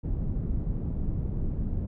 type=low-pass noise; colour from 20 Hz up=pink; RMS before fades=-29 dBFS; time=0.03-1.87 s; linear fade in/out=20 ms; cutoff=190 Hz; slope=12 dB/octave; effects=none